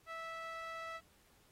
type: tone with band-pass filter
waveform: sawtooth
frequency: 656 Hz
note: E5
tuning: 9 cents flat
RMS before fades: -45 dBFS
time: 0.06-1.01 s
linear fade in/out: 50 ms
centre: 1600 Hz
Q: 1.9
effects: pink hiss -69 dBFS RMS until 1.51 s + AAC 48 kbps